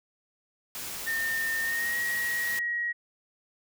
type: noise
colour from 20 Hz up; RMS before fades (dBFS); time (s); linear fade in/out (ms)
white; -37; 0.75-2.59; 0
type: tone with pitch glide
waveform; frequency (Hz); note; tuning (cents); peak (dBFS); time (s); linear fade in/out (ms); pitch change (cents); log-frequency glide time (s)
sine; 1817 to 1899.6; A#6 to A#6; -45 to +32; -27; 1.06-2.93; 20; +77; 1.61-1.97
effects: none